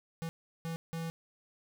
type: tone bursts at uneven times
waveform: square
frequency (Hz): 164.81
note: E3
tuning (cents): 0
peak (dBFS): -36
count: 3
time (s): 0.22-0.29 / 0.65-0.76 / 0.93-1.1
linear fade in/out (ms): 0
effects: none